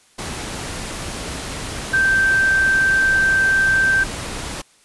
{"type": "tone in noise", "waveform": "sine", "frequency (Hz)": 1562, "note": "G6", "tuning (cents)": -7, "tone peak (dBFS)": -13, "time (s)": [1.93, 4.04], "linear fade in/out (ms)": 10, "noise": "pink", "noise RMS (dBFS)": -28, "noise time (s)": [0.18, 4.62], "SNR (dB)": 12, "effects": ["white hiss -54 dBFS RMS until 4.84 s", "resampled to 24000 Hz"]}